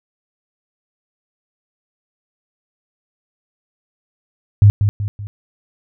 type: tone with echo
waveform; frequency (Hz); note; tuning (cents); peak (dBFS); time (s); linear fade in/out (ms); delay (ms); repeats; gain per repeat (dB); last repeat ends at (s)
sine; 102.4; G#2; -24; -4; 4.62-4.7; 0; 190; 3; -7; 5.27
effects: none